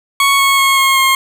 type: tone with pitch steps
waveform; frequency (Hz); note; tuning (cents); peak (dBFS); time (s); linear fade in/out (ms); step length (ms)
20% pulse; 1108.7 / 1099.1 / 1089.7 / 1080.3 / 1070.9; C#6 / C#6 / C#6 / C#6 / C6; 0 / -15 / -30 / -45 / +40; -4; 0.2-1.15; 2; 190
effects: none